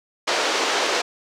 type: band-pass noise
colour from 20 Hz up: pink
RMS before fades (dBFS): -22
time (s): 0.27-1.02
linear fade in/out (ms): 10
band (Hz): 370 to 6300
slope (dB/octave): 24
effects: none